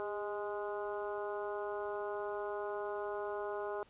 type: harmonic tone with a mistuned harmonic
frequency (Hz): 207.7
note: G#3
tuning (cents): 0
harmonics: 2 / 3 / 4 / 5 / 6 / 7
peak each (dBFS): -39 / -43 / -45 / -47 / -49 / -50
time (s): 0-3.83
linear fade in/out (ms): 0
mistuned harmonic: 2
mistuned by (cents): -32
effects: pink hiss -65 dBFS RMS until 3.89 s + resampled to 8000 Hz